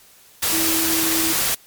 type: tone in noise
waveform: sine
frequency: 325.3 Hz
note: E4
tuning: 23 cents flat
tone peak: -23 dBFS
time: 0.52-1.33 s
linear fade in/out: 10 ms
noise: white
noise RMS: -20 dBFS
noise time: 0.42-1.55 s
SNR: -6 dB
effects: white hiss -50 dBFS RMS until 1.66 s + MP3 96 kbps